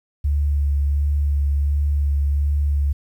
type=tone with vibrato; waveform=sine; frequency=71.7 Hz; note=D2; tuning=41 cents flat; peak=-16 dBFS; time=0.24-2.93 s; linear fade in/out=10 ms; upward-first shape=sine; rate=1.4 Hz; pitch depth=19 cents each way; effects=9-bit